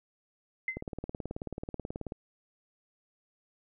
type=tone with exponential decay; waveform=sine; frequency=2063 Hz; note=C7; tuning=25 cents flat; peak=-26 dBFS; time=0.68-0.81 s; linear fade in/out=2 ms; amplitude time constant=27 ms
type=click train; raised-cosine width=2 ms; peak=-23 dBFS; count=26; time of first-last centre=0.77-2.121 s; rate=18.5 Hz
effects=none